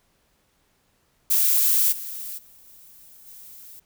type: noise with level steps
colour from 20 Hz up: violet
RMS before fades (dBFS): -19 / -34 / -51 / -49 / -44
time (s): 1.3-3.8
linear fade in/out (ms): 10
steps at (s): 1.91 / 2.37 / 2.66 / 3.26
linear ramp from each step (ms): 20
effects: pink hiss -66 dBFS RMS until 3.85 s